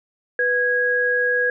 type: tone pair together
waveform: sine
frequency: 493.4 / 1651 Hz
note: B4 / G#6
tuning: -2 / -11 cents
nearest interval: octave + major sixth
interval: 2091 cents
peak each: -22 / -18 dBFS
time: 0.39-1.5 s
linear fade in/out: 2 ms
effects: none